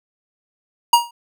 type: tone with exponential decay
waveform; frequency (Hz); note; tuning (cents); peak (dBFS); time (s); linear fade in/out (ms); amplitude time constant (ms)
square; 947; A#5; +27; -6; 0.93-1.11; 5; 39
effects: none